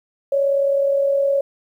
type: tone pair together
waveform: sine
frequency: 555 / 594.5 Hz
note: C#5 / D5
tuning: +2 / +21 cents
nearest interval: minor second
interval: 119 cents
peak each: -15 / -27 dBFS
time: 0.32-1.41 s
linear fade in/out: 5 ms
effects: 9-bit